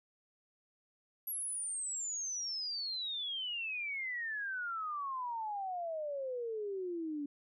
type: exponential sweep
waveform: sine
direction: down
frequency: 11620 to 282.6 Hz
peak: -36 dBFS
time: 1.27-7.26 s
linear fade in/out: 5 ms
effects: none